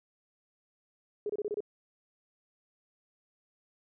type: tone bursts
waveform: sine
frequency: 416.3 Hz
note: G#4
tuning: 4 cents sharp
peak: -30 dBFS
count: 6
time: 1.26-1.605 s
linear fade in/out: 2 ms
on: 35 ms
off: 27 ms
effects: none

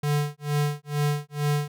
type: tone with tremolo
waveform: square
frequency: 146.83 Hz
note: D3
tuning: in tune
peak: -21 dBFS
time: 0.03-1.68 s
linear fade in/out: 5 ms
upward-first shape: sine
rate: 2.2 Hz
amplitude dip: 100%
effects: none

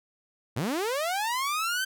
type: linear sweep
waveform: sawtooth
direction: up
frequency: 98 to 1566 Hz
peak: -23 dBFS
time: 0.56-1.85 s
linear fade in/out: 10 ms
effects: none

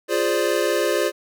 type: chord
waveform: square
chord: D half-diminished seventh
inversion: first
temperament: equal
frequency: 349.2 / 415.3 / 523.3 / 587.3 Hz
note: F4 / Ab4 / C5 / D5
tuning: 0 / 0 / 0 / 0 cents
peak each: -25 dBFS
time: 0.08-1.12 s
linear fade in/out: 50 ms
effects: none

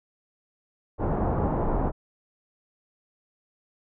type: low-pass noise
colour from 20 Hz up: pink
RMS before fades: -25 dBFS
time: 0.98-1.92 s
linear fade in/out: 50 ms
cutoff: 1000 Hz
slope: 24 dB/octave
effects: none

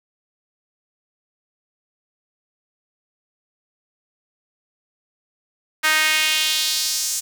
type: tone with high-pass filter sweep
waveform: sawtooth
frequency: 311.1 Hz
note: D#4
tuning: in tune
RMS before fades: -20 dBFS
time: 5.83-7.21 s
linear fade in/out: 20 ms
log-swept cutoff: 1600 to 7000 Hz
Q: 1.9
effects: none

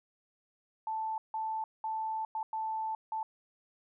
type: tone bursts at uneven times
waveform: sine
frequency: 880 Hz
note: A5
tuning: in tune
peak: -32 dBFS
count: 6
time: 0.87-1.18 / 1.34-1.64 / 1.84-2.25 / 2.35-2.43 / 2.53-2.95 / 3.12-3.23 s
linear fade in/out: 2 ms
effects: none

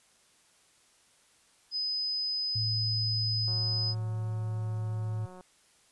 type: tone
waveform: sine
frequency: 5020 Hz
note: D#8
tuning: 15 cents sharp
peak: -29 dBFS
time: 1.71-3.95 s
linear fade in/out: 50 ms
type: tone with pitch glide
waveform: sine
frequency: 110 to 108.74 Hz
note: A2 to A2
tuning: 0 to -20 cents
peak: -30 dBFS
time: 2.55-5.26 s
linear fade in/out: 10 ms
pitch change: -20 cents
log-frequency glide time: 3.52-4.79 s
type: click train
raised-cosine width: 1 ms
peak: -36 dBFS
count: 354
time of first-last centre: 3.48-5.409 s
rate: 183 Hz
effects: white hiss -64 dBFS RMS until 5.91 s + resampled to 24000 Hz

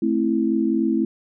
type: chord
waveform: sine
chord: A minor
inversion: none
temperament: just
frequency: 220 / 264 / 330 Hz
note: A3 / C4 / E4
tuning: 0 / +16 / +2 cents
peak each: -22 / -23 / -21 dBFS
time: 0.02-1.05 s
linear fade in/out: 5 ms
effects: none

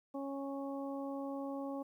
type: harmonic tone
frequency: 276 Hz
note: C#4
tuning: 7 cents flat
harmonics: 1 / 2 / 3 / 4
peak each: -40 / -43 / -48 / -51 dBFS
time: 0.14-1.83 s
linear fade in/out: 10 ms
effects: 12-bit

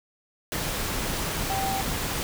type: tone in noise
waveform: sine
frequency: 777 Hz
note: G5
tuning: 16 cents flat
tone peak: -27 dBFS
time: 1.5-1.81 s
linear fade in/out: 0 ms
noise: pink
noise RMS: -29 dBFS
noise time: 0.52-2.23 s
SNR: -1 dB
effects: none

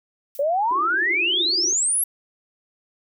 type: noise with exponential decay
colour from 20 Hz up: violet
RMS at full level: -35 dBFS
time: 0.35-0.47 s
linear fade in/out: 1 ms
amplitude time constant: 25 ms
type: exponential sweep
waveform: sine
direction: up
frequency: 545 to 11560 Hz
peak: -18 dBFS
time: 0.39-2.04 s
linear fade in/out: 5 ms
type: band-pass noise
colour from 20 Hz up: white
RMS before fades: -34 dBFS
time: 0.71-1.73 s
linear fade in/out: 0 ms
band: 320 to 380 Hz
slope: 96 dB/octave
effects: none

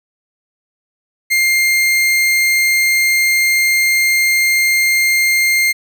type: tone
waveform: 40% pulse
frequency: 2111 Hz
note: C7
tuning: 15 cents sharp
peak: -10 dBFS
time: 1.3-5.73 s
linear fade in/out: 20 ms
effects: none

